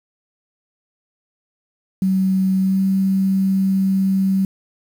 sine tone with pitch glide, 189.5 to 192.15 Hz, F#3 to G3, +42 to -34 cents, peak -14 dBFS, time 2.02-4.45 s, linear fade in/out 2 ms, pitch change +24 cents, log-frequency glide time 2.6-2.81 s, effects 7-bit

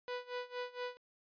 sawtooth tone with tremolo, 493.9 Hz, B4, in tune, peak -33 dBFS, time 0.08-0.97 s, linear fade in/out 0 ms, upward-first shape sine, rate 4.3 Hz, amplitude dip 90%, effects resampled to 11025 Hz

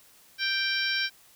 harmonic tone, 784 Hz, G5, in tune, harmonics 2 / 3 / 4 / 5 / 6 / 7, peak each -29 / -32 / -34 / -34 / -36 / -33 dBFS, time 0.38-1.1 s, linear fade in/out 50 ms, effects white hiss -57 dBFS RMS until 1.35 s

